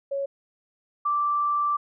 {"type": "tone pair in turn", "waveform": "sine", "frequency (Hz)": [554.4, 1171.4], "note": ["C#5", "D6"], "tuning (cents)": [0, -5], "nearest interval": "octave + minor second", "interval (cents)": 1295, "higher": "second", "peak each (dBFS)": [-25, -21], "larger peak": "second", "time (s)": [[0.11, 0.26], [1.05, 1.77]], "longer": "second", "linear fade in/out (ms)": 10, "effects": []}